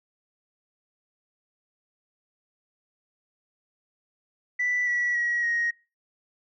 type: tone with pitch steps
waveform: sine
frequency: 1975.5 / 1942.7 / 1910.4 / 1878.7 Hz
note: B6 / B6 / A#6 / A#6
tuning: 0 / -29 / +42 / +13 cents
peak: -22 dBFS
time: 4.59-5.71 s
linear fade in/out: 10 ms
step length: 280 ms
effects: noise-tail reverb RT60 0.3 s tail -23 dB re dry + tanh soft clip ceiling -19 dBFS